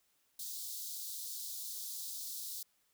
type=high-pass noise; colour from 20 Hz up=white; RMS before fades=-43 dBFS; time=0.39-2.63 s; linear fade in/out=5 ms; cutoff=3700 Hz; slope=48 dB/octave; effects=white hiss -75 dBFS RMS until 2.93 s